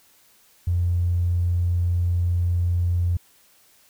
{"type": "tone with tanh clipping", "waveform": "triangle", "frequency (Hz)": 87.5, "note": "F2", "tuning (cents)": 4, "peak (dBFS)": -18, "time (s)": [0.67, 3.17], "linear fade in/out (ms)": 5, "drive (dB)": 2, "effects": ["white hiss -57 dBFS RMS until 3.89 s"]}